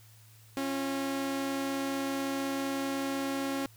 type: tone pair together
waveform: sawtooth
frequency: 273.3 / 349.2 Hz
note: C#4 / F4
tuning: -24 / 0 cents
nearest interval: major third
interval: 424 cents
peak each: -27 / -37 dBFS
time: 0.57-3.66 s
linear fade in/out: 0 ms
effects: added 110 Hz sine -55 dBFS peak until 3.76 s + white hiss -60 dBFS RMS until 3.76 s